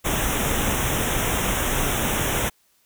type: band-stop noise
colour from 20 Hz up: pink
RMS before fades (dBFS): -23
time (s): 0.04-2.5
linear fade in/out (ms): 20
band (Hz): 3700 to 5600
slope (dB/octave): 96
effects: white hiss -63 dBFS RMS until 2.85 s